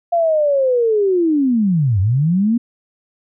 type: linear two-way sweep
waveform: sine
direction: down then up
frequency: 695 to 89.9 to 242.1 Hz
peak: -12 dBFS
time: 0.12-2.58 s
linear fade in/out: 10 ms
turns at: 2 s
effects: none

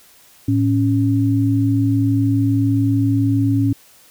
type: tone pair together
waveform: sine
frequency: 110 / 277.2 Hz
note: A2 / C#4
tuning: 0 / 0 cents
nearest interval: octave + major third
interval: 1600 cents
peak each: -16 dBFS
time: 0.48-3.73 s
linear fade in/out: 5 ms
effects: white hiss -49 dBFS RMS until 4.1 s

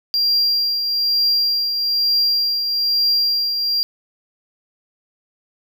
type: tone with tremolo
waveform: triangle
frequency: 4760 Hz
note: D8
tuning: 22 cents sharp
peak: -12 dBFS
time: 0.14-3.83 s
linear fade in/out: 0 ms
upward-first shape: triangle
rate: 1.1 Hz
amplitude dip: 50%
effects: none

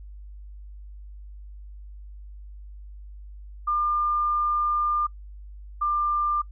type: tone pair in turn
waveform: sine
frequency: 1200 / 1193.2 Hz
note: D6 / D6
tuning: +37 / +27 cents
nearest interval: unison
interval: 10 cents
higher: first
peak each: -21 dBFS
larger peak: neither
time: 3.67-5.07 / 5.81-6.42 s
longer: first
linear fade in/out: 10 ms
effects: noise-tail reverb RT60 0.1 s tail -26 dB re dry + added 50 Hz sine -39 dBFS peak until 6.51 s

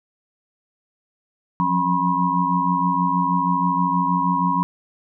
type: tone cluster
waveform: sine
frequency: 175 / 181.3 / 270.7 / 975 / 1068 Hz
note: F3 / F#3 / C#4 / B5 / C6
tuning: +4 / -35 / -41 / -23 / +35 cents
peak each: -24 / -26 / -27 / -20 / -24 dBFS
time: 1.6-4.63 s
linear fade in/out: 0 ms
effects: none

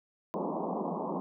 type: band-pass noise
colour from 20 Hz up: pink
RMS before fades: -34 dBFS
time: 0.34-1.2 s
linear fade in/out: 0 ms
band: 170 to 1100 Hz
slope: 96 dB/octave
effects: none

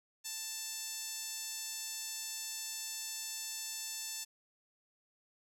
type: tone with band-pass filter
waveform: 10% pulse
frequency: 886 Hz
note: A5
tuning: 12 cents sharp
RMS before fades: -42 dBFS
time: 0.24-4.25 s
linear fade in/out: 20 ms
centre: 8400 Hz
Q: 6.9
effects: 11-bit

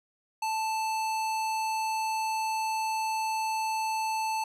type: tone with low-pass filter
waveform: square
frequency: 880 Hz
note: A5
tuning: in tune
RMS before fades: -30 dBFS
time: 0.42-4.44 s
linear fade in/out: 5 ms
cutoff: 11000 Hz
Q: 0.77
effects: none

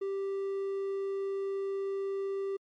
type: tone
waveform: triangle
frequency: 392 Hz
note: G4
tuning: in tune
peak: -29 dBFS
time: 0.01-2.57 s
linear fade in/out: 10 ms
effects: MP3 48 kbps

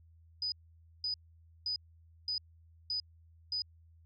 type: tone bursts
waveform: sine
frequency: 4978 Hz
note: D#8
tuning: in tune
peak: -32 dBFS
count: 6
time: 0.42-3.62 s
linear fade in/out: 2 ms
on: 100 ms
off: 520 ms
effects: added 82 Hz sine -58 dBFS peak until 4.05 s

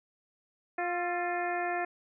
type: harmonic tone with a mistuned harmonic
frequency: 352.1 Hz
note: F4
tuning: 14 cents sharp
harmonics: 1 / 2 / 3 / 4 / 5 / 6 / 7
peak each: -36 / -32 / -43 / -41 / -37 / -43 / -44 dBFS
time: 0.78-1.85 s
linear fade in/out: 5 ms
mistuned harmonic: 4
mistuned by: -46 cents
effects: none

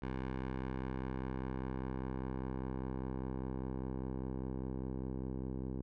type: tone with low-pass filter sweep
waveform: 10% pulse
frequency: 65 Hz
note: C2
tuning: 11 cents flat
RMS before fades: -40 dBFS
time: 0.02-5.82 s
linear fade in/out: 5 ms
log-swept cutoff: 2100 to 460 Hz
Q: 0.79
effects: none

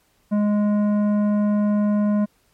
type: tone with tanh clipping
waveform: sine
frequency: 207.7 Hz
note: G#3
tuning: in tune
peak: -18 dBFS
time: 0.31-2.26 s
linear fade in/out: 20 ms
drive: 11 dB
effects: pink hiss -63 dBFS RMS until 2.53 s + MP3 64 kbps

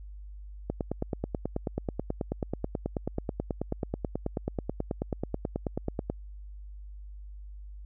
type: click train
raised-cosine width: 2 ms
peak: -16 dBFS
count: 51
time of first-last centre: 0.7-6.1 s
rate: 9.26 Hz
effects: added 50 Hz sine -41 dBFS peak until 7.85 s

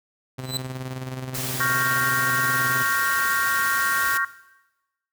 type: tone with tremolo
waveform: sawtooth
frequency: 129.5 Hz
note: C3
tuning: 17 cents flat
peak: -25 dBFS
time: 0.38-2.83 s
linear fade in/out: 10 ms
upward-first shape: square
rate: 19 Hz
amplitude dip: 45%
type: tone with exponential growth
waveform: sawtooth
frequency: 4007 Hz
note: B7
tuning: 24 cents sharp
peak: -19 dBFS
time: 0.39-0.57 s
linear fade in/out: 1 ms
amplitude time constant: 39 ms
type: noise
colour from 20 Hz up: white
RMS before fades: -30 dBFS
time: 1.34-4.18 s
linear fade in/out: 10 ms
type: chord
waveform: sine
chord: G half-diminished seventh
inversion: second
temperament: equal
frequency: 1108.7 / 1396.9 / 1568 / 1864.7 Hz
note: Db6 / F6 / G6 / Bb6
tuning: 0 / 0 / 0 / 0 cents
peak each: -26 dBFS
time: 1.6-4.25 s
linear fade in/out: 5 ms
effects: noise-tail reverb RT60 1.0 s tail -17 dB re dry

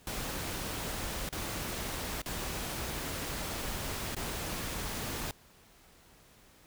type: noise with dropouts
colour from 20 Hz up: pink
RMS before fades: -37 dBFS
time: 0.07-5.31 s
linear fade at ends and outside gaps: 1 ms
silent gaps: 1.29-1.326 / 2.218-2.26 / 4.149-4.165 s
effects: pink hiss -60 dBFS RMS until 6.66 s

